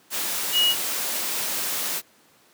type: tone in noise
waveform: sine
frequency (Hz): 2900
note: F#7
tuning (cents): -35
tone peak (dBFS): -17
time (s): 0.52-0.75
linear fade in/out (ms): 50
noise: white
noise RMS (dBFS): -27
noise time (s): 0.1-2.02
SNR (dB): +7
effects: pink hiss -57 dBFS RMS until 2.53 s + high-pass 200 Hz 12 dB/octave